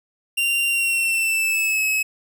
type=tone with pitch glide; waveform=45% pulse; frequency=2773 to 2572 Hz; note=F7 to E7; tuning=-13 to -43 cents; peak=-18 dBFS; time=0.37-2.03 s; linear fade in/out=10 ms; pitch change=-130 cents; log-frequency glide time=0.68-1.85 s; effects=none